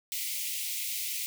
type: high-pass noise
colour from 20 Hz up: white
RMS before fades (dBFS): -34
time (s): 0.12-1.26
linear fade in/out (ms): 0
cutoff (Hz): 2000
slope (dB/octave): 96
effects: none